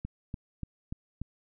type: click train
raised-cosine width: 5 ms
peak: -23 dBFS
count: 5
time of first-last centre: 0.05-1.216 s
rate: 3.43 Hz
effects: none